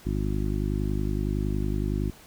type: harmonic tone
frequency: 50.8 Hz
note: G#1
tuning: 38 cents flat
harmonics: 1 / 2 / 3 / 4 / 5 / 6 / 7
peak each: -28 / -31 / -33 / -34 / -35 / -36 / -36 dBFS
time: 0.05-2.11 s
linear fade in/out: 20 ms
effects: pink hiss -51 dBFS RMS until 2.26 s